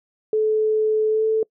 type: tone with pitch glide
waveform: sine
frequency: 433 to 439.6 Hz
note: A4 to A4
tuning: -28 to -2 cents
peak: -16 dBFS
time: 0.33-1.43 s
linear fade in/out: 2 ms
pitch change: +26 cents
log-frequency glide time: 1.09-1.25 s
effects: noise-tail reverb RT60 0.1 s tail -25 dB re dry